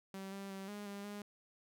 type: tone with pitch steps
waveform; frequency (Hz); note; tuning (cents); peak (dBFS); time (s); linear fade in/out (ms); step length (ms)
sawtooth; 193.1 / 196.7 / 193.5 / 206 / 200.8 / 205.4; G3 / G3 / G3 / G#3 / G3 / G#3; -26 / +6 / -22 / -14 / +42 / -19; -40; 0.14-1.22; 2; 180
effects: none